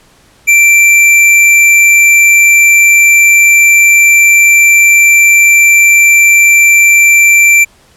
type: tone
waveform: square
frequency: 2349 Hz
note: D7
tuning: in tune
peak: -3 dBFS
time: 0.47-7.65 s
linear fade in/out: 20 ms
effects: pink hiss -45 dBFS RMS until 7.96 s + low-pass 11000 Hz 12 dB/octave